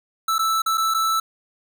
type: tone with dropouts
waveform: square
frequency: 1318.5 Hz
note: E6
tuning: in tune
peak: -19 dBFS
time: 0.28-1.2 s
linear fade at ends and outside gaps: 5 ms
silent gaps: 0.383-0.391 / 0.62-0.661 / 0.774-0.778 / 0.94-0.945 s
effects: none